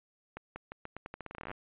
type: accelerating click train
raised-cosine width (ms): 0.5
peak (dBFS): -26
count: 20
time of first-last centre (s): 0.37-1.514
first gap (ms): 190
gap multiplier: 0.84
effects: resampled to 8000 Hz